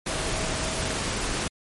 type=tone in noise; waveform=sine; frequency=640 Hz; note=D#5; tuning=49 cents sharp; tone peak=-37 dBFS; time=0.1-0.98 s; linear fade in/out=5 ms; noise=pink; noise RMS=-28 dBFS; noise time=0.06-1.48 s; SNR=-12 dB; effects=MP3 48 kbps